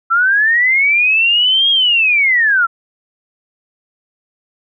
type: linear two-way sweep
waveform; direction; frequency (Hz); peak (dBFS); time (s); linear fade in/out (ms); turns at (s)
sine; up then down; 1327 to 3282 to 1327; -9; 0.1-2.67; 20; 1.7
effects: none